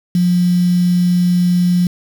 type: tone with quantisation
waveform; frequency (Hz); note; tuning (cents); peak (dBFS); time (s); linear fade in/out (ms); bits
sine; 177.7; F3; +30; -10; 0.15-1.87; 2; 5
effects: none